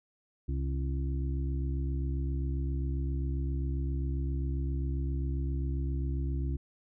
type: harmonic tone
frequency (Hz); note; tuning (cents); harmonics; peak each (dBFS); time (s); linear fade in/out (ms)
67.5; C#2; -45; 1 / 2 / 4 / 5; -30 / -36 / -42 / -44; 0.48-6.57; 10
effects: none